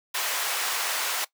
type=high-pass noise; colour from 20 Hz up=pink; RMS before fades=-28 dBFS; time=0.14-1.25 s; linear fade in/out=10 ms; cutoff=850 Hz; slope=12 dB/octave; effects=noise-tail reverb RT60 0.1 s tail -19 dB re dry + high-pass 400 Hz 12 dB/octave